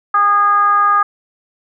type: tone with frequency modulation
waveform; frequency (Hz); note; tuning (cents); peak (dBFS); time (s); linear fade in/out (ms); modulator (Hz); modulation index
sine; 1227; D#6; -25; -9; 0.14-1.03; 5; 416; 0.52
effects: none